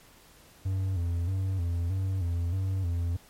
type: tone with vibrato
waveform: triangle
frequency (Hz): 90.4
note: F#2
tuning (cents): -40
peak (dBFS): -24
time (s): 0.65-3.17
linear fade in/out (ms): 10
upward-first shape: square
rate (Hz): 1.6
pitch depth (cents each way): 91
effects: pink hiss -56 dBFS RMS until 3.29 s + MP3 64 kbps